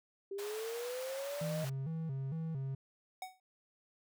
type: linear sweep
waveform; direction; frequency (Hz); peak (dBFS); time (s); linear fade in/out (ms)
sine; up; 388.5 to 628; -38; 0.31-1.65; 5
type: high-pass noise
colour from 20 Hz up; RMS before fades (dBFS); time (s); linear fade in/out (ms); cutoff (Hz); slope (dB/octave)
pink; -48; 0.38-1.7; 10; 570; 24
type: tone with vibrato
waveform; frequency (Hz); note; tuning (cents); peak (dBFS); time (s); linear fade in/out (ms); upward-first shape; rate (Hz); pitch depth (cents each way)
triangle; 147.7; D3; +10; -34; 1.41-2.75; 5; square; 2.2; 160
type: tone with exponential decay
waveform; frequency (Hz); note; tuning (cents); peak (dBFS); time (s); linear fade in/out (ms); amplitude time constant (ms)
square; 747; F#5; +16; -38; 3.22-3.4; 2; 39
effects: none